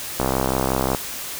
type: click train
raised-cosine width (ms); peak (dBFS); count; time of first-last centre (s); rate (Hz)
1; -6; 50; 0.2-0.948; 65.5
effects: white hiss -31 dBFS RMS until 1.39 s